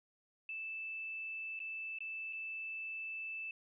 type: tone with dropouts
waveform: sine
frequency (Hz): 2637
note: E7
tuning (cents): 0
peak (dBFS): -40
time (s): 0.49-3.51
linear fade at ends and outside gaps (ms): 2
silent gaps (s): 1.592-1.601 / 1.987-2.005 / 2.327-2.331
effects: none